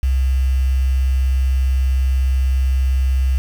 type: tone with quantisation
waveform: sine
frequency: 65.41 Hz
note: C2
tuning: in tune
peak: -13 dBFS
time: 0.03-3.38 s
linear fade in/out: 0 ms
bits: 6
effects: none